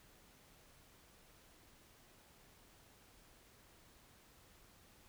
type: silence
effects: pink hiss -65 dBFS RMS until 5.08 s